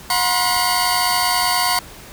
sawtooth tone cluster, 723 / 967 / 1057 / 4555 Hz, F#5 / B5 / C6 / C#8, -40 / -37 / +17 / +46 cents, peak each -18 dBFS, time 0.1-1.79 s, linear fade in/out 2 ms, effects pink hiss -39 dBFS RMS until 2.12 s

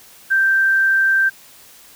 sine tone, 1568 Hz, G6, in tune, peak -12 dBFS, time 0.3-1.3 s, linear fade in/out 20 ms, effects white hiss -45 dBFS RMS until 1.95 s

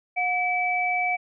sine tone pair together, 724.5 / 2300 Hz, F#5 / D7, -37 / -37 cents, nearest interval octave + minor sixth, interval 2000 cents, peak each -25 / -24 dBFS, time 0.16-1.17 s, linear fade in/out 20 ms, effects none

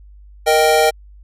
square chord, Eb major, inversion second, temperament equal, 466.2 / 622.3 / 784 Hz, Bb4 / Eb5 / G5, 0 / 0 / 0 cents, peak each -16 dBFS, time 0.46-0.91 s, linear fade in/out 20 ms, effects added 50 Hz sine -39 dBFS peak until 1.23 s + resampled to 32000 Hz

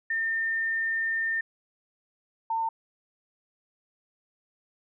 sine tone pair in turn, 1810 / 903 Hz, A6 / A5, +48 / +45 cents, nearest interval octave, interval 1203 cents, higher first, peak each -25 dBFS, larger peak neither, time 0.1-1.41 / 2.5-2.69 s, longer first, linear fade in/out 5 ms, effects none

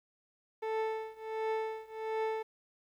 30% pulse tone with tremolo, 440.6 Hz, A4, 2 cents sharp, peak -27 dBFS, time 0.62-2.43 s, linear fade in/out 10 ms, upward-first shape triangle, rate 1.4 Hz, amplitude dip 95%, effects low-pass 2000 Hz 12 dB/octave + 11-bit

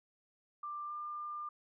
sine tone with pitch glide, 1185 to 1198.1 Hz, D6 to D6, +15 to +34 cents, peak -39 dBFS, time 0.63-1.49 s, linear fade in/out 5 ms, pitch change +19 cents, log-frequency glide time 0.86-0.93 s, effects none

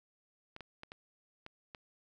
clicks, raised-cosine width 0.3 ms, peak -30 dBFS, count 6, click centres 0.564 / 0.607 / 0.834 / 0.919 / 1.464 / 1.748 s, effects none

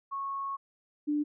sine tone pair in turn, 1100 / 295.9 Hz, C#6 / D4, -14 / +13 cents, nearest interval octave + major seventh, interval 2273 cents, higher first, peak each -32 / -26 dBFS, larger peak second, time 0.11-0.57 / 1.07-1.24 s, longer first, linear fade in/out 20 ms, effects none

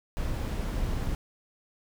brown noise, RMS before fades -30 dBFS, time 0.17-1.15 s, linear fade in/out 0 ms, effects none

